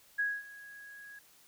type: tone with ADSR envelope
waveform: sine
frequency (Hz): 1658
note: G#6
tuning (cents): -3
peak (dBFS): -27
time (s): 0.18-1.19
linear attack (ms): 16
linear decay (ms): 230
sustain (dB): -20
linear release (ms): 4
effects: white hiss -62 dBFS RMS until 1.47 s